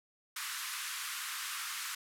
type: band-pass noise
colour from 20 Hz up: pink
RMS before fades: -40 dBFS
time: 0.36-1.95 s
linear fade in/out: 5 ms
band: 1100 to 14000 Hz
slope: 48 dB/octave
effects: none